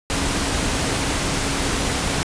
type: tone in noise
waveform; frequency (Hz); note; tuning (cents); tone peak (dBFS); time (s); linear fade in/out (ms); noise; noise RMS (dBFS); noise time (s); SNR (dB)
sine; 276; C#4; -7; -31; 0.1-2.23; 0; pink; -22; 0.1-2.23; -12
effects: resampled to 22050 Hz